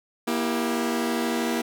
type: chord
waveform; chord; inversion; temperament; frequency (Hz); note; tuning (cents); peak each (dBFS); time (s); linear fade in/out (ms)
sawtooth; E diminished; second; just; 237.3 / 329.6 / 395.6; Bb3 / E4 / G4; +31 / 0 / +16; -22 / -25 / -27; 0.27-1.62; 10
effects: none